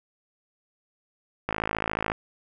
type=click train; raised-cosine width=0.5 ms; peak=-11 dBFS; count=35; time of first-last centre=1.49-2.118 s; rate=54.1 Hz; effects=none